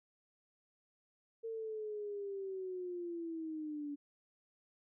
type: linear sweep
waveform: sine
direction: down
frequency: 455.5 to 285.4 Hz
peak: -39 dBFS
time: 1.43-3.96 s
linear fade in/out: 20 ms
effects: none